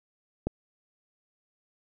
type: click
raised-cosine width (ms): 2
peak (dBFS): -14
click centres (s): 0.47
effects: none